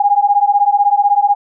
sine beating tone pair, 807 / 823 Hz, G#5 / G#5, -50 / -16 cents, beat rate 16 Hz, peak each -12 dBFS, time 0-1.35 s, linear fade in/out 5 ms, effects none

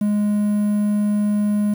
triangle tone, 207.7 Hz, G#3, in tune, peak -14 dBFS, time 0.01-1.74 s, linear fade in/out 5 ms, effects 7-bit

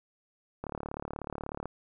click train, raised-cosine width 1 ms, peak -22 dBFS, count 38, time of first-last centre 0.64-1.656 s, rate 36.4 Hz, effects none

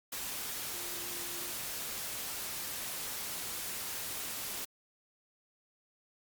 sine tone in noise, 349.2 Hz, F4, in tune, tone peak -50 dBFS, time 0.74-1.52 s, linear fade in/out 5 ms, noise white, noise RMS -39 dBFS, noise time 0.12-4.65 s, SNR -14 dB, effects Opus 48 kbps

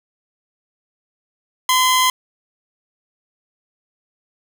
sawtooth tone pair together, 1022 / 3245 Hz, C6 / G#7, -41 / -41 cents, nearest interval octave + minor sixth, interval 2000 cents, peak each -10 / -17 dBFS, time 1.69-2.1 s, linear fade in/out 2 ms, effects 8-bit

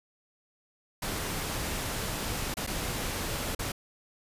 pink noise with dropouts, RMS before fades -33 dBFS, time 1.02-3.72 s, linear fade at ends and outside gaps 5 ms, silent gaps 2.541-2.569 / 2.666-2.673 / 3.55-3.591 s, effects resampled to 32000 Hz

